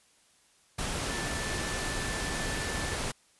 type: tone in noise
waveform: sine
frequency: 1760 Hz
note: A6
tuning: in tune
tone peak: -39 dBFS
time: 1.09-2.96 s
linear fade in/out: 10 ms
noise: pink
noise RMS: -33 dBFS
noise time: 0.78-3.12 s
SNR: -9 dB
effects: white hiss -64 dBFS RMS until 3.39 s + resampled to 24000 Hz